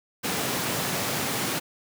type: high-pass noise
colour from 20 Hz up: pink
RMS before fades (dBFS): -28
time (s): 0.23-1.6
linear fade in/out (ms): 20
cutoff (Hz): 120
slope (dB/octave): 24
effects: none